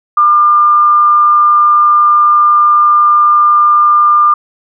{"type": "tone with amplitude modulation", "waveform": "sine", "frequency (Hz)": 1198, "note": "D6", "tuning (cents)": 34, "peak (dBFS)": -3, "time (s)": [0.17, 4.34], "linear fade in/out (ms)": 5, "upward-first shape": "sine", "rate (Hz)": 192, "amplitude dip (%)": 25, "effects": []}